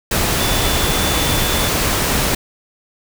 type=tone in noise; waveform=sine; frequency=3488 Hz; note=A7; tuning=16 cents flat; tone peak=-25 dBFS; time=0.4-1.69 s; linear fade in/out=5 ms; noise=pink; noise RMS=-17 dBFS; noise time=0.11-2.35 s; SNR=-11 dB; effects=none